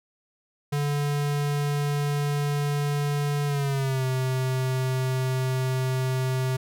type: tone with pitch glide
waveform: square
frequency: 144.9 to 129.84 Hz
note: D3 to C3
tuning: -23 to -13 cents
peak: -24 dBFS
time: 0.72-6.57 s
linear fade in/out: 10 ms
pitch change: -190 cents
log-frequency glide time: 3.46-4.05 s
effects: none